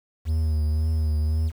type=tone with vibrato; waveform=triangle; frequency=77.78 Hz; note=D#2; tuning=in tune; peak=-18 dBFS; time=0.25-1.52 s; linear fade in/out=50 ms; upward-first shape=triangle; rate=1.9 Hz; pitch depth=51 cents each way; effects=8-bit